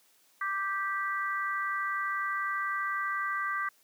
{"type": "harmonic tone", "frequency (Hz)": 392, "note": "G4", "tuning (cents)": 0, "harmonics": [3, 4, 5], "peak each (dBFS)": [-32, -34, -36], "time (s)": [0.41, 3.69], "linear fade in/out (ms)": 5, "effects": ["white hiss -65 dBFS RMS until 3.83 s", "high-pass 200 Hz 12 dB/octave"]}